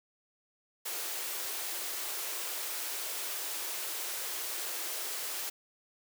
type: high-pass noise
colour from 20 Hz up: white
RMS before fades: -37 dBFS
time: 0.85-5.5 s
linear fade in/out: 10 ms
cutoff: 310 Hz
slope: 96 dB/octave
effects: none